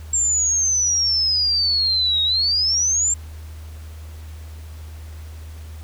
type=exponential two-way sweep; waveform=sine; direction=down then up; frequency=7459 to 3750 to 7459 Hz; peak=-16 dBFS; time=0.13-3.14 s; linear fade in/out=5 ms; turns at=2.23 s; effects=added 78 Hz sine -33 dBFS peak until 5.83 s + pink hiss -48 dBFS RMS until 5.83 s